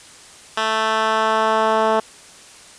10% pulse tone with band-pass filter sweep, 220 Hz, A3, in tune, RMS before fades -18 dBFS, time 0.57-2 s, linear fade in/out 5 ms, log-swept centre 2100 to 690 Hz, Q 0.85, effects white hiss -43 dBFS RMS until 2.78 s + resampled to 22050 Hz

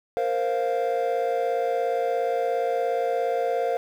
triangle chord, Bb suspended second, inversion none, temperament equal, 466.2 / 523.3 / 698.5 Hz, Bb4 / C5 / F5, 0 / 0 / 0 cents, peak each -24 dBFS, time 0.17-3.77 s, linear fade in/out 0 ms, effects tanh soft clip ceiling -14 dBFS + 9-bit

